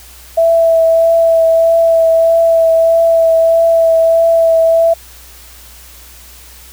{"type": "tone with vibrato", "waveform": "sine", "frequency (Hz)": 659.3, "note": "E5", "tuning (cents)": 0, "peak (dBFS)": -6, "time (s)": [0.37, 4.94], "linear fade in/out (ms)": 10, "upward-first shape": "triangle", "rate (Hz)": 1.6, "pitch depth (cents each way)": 16, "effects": ["added 60 Hz sine -39 dBFS peak until 6.72 s", "white hiss -38 dBFS RMS until 6.72 s"]}